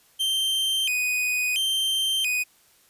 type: tone with vibrato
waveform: 45% pulse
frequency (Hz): 2794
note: F7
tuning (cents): 0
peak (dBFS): -22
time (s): 0.19-2.44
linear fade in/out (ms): 20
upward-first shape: square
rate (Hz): 0.73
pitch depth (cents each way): 200
effects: white hiss -59 dBFS RMS until 2.89 s + resampled to 32000 Hz